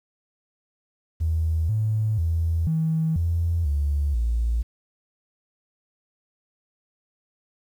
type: tone with pitch steps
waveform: triangle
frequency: 80.5 / 108.8 / 82.4 / 160.2 / 84.2 / 71.9 / 57.7 Hz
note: E2 / A2 / E2 / E3 / E2 / D2 / A#1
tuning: -41 / -19 / 0 / -49 / +37 / -36 / -17 cents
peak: -16 dBFS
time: 1.2-4.63 s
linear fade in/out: 20 ms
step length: 490 ms
effects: tanh soft clip ceiling -18 dBFS + 9-bit